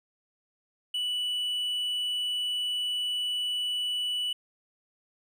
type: tone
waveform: triangle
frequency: 2960 Hz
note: F#7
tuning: in tune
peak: -26 dBFS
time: 0.94-4.33 s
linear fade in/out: 5 ms
effects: none